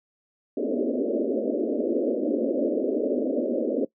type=band-pass noise; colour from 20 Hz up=pink; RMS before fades=-25 dBFS; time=0.57-3.85 s; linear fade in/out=5 ms; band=230 to 610 Hz; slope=96 dB/octave; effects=noise-tail reverb RT60 0.1 s tail -20 dB re dry